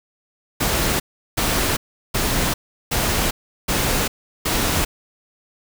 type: noise bursts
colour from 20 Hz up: pink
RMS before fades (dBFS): -20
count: 6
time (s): 0.6-4.85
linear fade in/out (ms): 10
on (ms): 400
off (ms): 370
effects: none